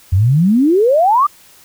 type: exponential sweep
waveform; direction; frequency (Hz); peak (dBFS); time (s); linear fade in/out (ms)
sine; up; 85.7 to 1227; -8; 0.12-1.27; 10
effects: white hiss -45 dBFS RMS until 1.64 s